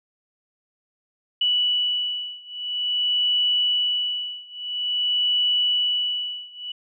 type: beating tone pair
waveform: sine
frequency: 2954 / 2954.49 Hz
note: F#7 / F#7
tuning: -3 / -3 cents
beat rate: 0.49 Hz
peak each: -23 / -24 dBFS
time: 1.41-6.72 s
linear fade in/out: 5 ms
effects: none